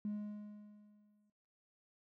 triangle tone with exponential decay, 208.7 Hz, G#3, 9 cents sharp, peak -32 dBFS, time 0.05-1.3 s, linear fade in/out 2 ms, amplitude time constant 270 ms, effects noise-tail reverb RT60 1.0 s tail -18 dB re dry + tanh soft clip ceiling -34 dBFS

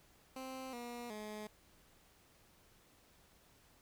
15% pulse tone with pitch steps, 261.8 / 240 / 212.4 Hz, C4 / B3 / G#3, +1 / -49 / +39 cents, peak -38 dBFS, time 0.36-1.47 s, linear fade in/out 2 ms, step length 370 ms, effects pink hiss -67 dBFS RMS until 3.81 s

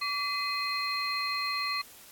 sine tone cluster, 1148 / 2033 / 2511 / 4189 Hz, D6 / B6 / D#7 / C8, -40 / +50 / +15 / +1 cents, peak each -33 / -36 / -37 / -33 dBFS, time 0.01-1.82 s, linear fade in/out 10 ms, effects white hiss -52 dBFS RMS until 2.11 s + AAC 64 kbps

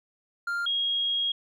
triangle / sine tone pair in turn, 1397 / 3277 Hz, F6 / G#7, 0 / -24 cents, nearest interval octave + minor third, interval 1476 cents, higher second, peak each -25 / -24 dBFS, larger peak second, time 0.47-0.66 / 0.66-1.32 s, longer second, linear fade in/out 5 ms, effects none

